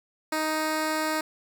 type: tone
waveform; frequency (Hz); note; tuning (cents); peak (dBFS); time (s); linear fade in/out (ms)
10% pulse; 311.9; D#4; +4; -17; 0.32-1.21; 5
effects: none